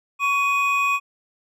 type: tone pair together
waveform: triangle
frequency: 1117.4 / 2494 Hz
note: C#6 / D#7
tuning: +13 / +3 cents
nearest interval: octave + major second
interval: 1390 cents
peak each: -19 dBFS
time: 0.19-1 s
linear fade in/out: 50 ms
effects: none